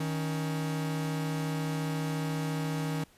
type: tone pair together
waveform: 45% pulse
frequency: 157.2 / 280.1 Hz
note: D#3 / C#4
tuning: +18 / +18 cents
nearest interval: minor seventh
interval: 1000 cents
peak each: -31 / -36 dBFS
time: 0-3.04 s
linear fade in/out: 5 ms
effects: pink hiss -61 dBFS RMS until 3.17 s + resampled to 32000 Hz